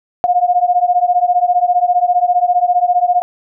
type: beating tone pair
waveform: sine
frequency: 707 / 722 Hz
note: F5 / F#5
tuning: +21 / -43 cents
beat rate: 15 Hz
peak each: -13 dBFS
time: 0.24-3.22 s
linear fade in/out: 0 ms
effects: none